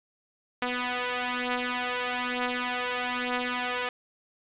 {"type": "beating tone pair", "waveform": "5% pulse", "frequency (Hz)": [246.9, 248], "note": ["B3", "B3"], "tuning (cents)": [0, 7], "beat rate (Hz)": 1.1, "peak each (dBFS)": [-21, -18], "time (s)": [0.62, 3.89], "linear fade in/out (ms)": 2, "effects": ["resampled to 8000 Hz", "8-bit"]}